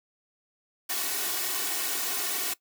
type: noise with comb filter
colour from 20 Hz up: white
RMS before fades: -30 dBFS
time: 0.89-2.54 s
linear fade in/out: 10 ms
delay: 2.7 ms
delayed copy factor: +0.75
effects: noise-tail reverb RT60 0.1 s tail -19 dB re dry + high-pass 200 Hz 12 dB/octave